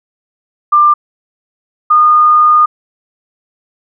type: tone pair in turn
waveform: sine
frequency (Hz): 1191 / 1222.4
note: D6 / D#6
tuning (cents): +24 / -31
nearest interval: unison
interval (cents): 45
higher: second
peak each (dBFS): -4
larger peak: neither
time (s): 0.72-0.94 / 1.9-2.66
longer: second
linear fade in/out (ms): 10
effects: none